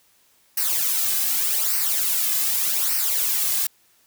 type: noise with flanger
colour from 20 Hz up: blue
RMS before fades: -22 dBFS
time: 0.57-3.67 s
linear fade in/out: 5 ms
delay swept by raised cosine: 0.28 to 2.18 ms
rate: 0.84 Hz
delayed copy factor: -0.7
effects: white hiss -60 dBFS RMS until 4.06 s